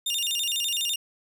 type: tone with vibrato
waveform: sawtooth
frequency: 3200 Hz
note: G7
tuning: 35 cents sharp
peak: -22 dBFS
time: 0.06-0.96 s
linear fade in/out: 5 ms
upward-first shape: square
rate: 12 Hz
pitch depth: 220 cents each way
effects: none